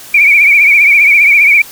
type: tone with vibrato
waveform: sine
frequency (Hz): 2310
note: D7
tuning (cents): -29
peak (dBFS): -3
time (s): 0.14-1.62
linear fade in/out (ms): 5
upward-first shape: triangle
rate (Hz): 15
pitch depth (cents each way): 100
effects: white hiss -32 dBFS RMS until 1.71 s